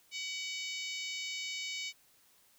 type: harmonic tone with a mistuned harmonic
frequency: 745 Hz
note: F#5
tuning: 12 cents sharp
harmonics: 3 / 4 / 5 / 6 / 7 / 8 / 9 / 10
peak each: -41 / -43 / -45 / -47 / -48 / -49 / -50 / -51 dBFS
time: 0.11-1.93 s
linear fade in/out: 50 ms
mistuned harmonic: 3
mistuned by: +29 cents
effects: white hiss -66 dBFS RMS until 2.58 s